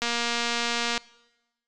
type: click train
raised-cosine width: 0.2 ms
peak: -10 dBFS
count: 227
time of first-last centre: 0.02-0.978 s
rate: 236 Hz
effects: noise-tail reverb RT60 1.0 s tail -22 dB re dry + resampled to 24000 Hz